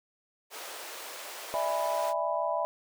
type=high-pass noise; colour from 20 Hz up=pink; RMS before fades=-42 dBFS; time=0.5-2.14 s; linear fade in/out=50 ms; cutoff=450 Hz; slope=24 dB/octave
type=chord; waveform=sine; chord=E dominant seventh; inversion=third; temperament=just; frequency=593.3 / 659.3 / 824.1 / 988.9 Hz; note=D5 / E5 / G#5 / B5; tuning=+18 / 0 / -14 / +2 cents; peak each=-33 / -31 / -36 / -32 dBFS; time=1.54-2.65 s; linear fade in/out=0 ms
effects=none